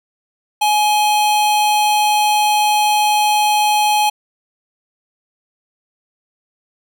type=tone pair together; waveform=square; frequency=842 / 3179 Hz; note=G#5 / G7; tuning=+24 / +24 cents; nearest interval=octave + major seventh; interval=2300 cents; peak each=-13 / -24 dBFS; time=0.61-4.1 s; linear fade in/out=10 ms; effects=none